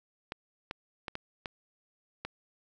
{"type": "clicks", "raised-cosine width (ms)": 0.3, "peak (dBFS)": -20, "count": 6, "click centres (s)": [0.321, 0.711, 1.082, 1.154, 1.458, 2.25], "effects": []}